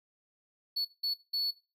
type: tone bursts at uneven times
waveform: triangle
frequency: 4422 Hz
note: C#8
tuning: 5 cents flat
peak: -28 dBFS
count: 3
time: 0.76-0.85 / 1.03-1.14 / 1.33-1.51 s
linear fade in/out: 10 ms
effects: noise-tail reverb RT60 0.3 s tail -17 dB re dry